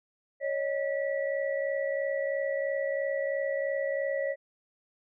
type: tone cluster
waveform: sine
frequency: 553 / 616 / 1948 Hz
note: C#5 / D#5 / B6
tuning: -4 / -17 / -24 cents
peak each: -29 / -34 / -37 dBFS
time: 0.4-4.36 s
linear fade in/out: 50 ms
effects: none